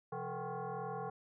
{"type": "tone with frequency modulation", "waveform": "sine", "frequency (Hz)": 174.61, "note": "F3", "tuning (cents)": 0, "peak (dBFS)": -38, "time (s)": [0.12, 1.1], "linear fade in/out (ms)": 5, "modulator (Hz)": 307, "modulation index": 3.1, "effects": []}